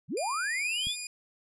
sine linear sweep, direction up, 103.83 to 3657 Hz, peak -29 dBFS, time 0.08-0.96 s, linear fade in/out 50 ms
5% pulse tone with pitch glide, 2416 to 2447 Hz, D7 to D#7, +48 to -29 cents, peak -25 dBFS, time 0.17-1.07 s, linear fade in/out 2 ms, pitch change +23 cents, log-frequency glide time 0.48-0.62 s
click, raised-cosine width 5 ms, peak -30 dBFS, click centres 0.87 s
effects resampled to 22050 Hz

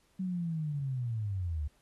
sine linear sweep, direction down, 190 to 70.1 Hz, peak -31 dBFS, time 0.19-1.68 s, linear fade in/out 10 ms, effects pink hiss -70 dBFS RMS until 1.81 s + AAC 32 kbps

